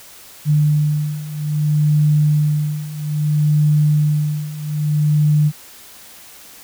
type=beating tone pair; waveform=sine; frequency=149.6 / 150.21 Hz; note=D3 / D3; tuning=+32 / +39 cents; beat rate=0.61 Hz; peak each=-18 / -15 dBFS; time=0.45-5.52 s; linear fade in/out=50 ms; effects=white hiss -41 dBFS RMS until 6.63 s